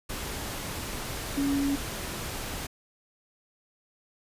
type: tone in noise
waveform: sine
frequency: 280 Hz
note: C#4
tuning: 18 cents sharp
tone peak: -24 dBFS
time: 1.37-1.76 s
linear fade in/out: 10 ms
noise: pink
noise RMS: -35 dBFS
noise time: 0.09-2.67 s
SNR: +8 dB
effects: resampled to 32000 Hz